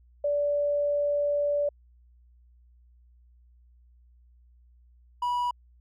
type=tone pair in turn; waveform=sine / triangle; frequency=580 / 975.4 Hz; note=D5 / B5; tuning=-22 / -22 cents; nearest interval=major sixth; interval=900 cents; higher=second; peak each=-23 / -23 dBFS; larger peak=neither; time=0.24-1.69 / 5.22-5.51 s; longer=first; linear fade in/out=5 ms; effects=added 60 Hz sine -55 dBFS peak until 5.8 s